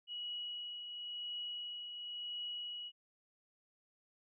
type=tone with tremolo; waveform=sine; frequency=2917 Hz; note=F#7; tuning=25 cents flat; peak=-39 dBFS; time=0.07-2.92 s; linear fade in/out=50 ms; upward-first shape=triangle; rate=0.95 Hz; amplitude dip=45%; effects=none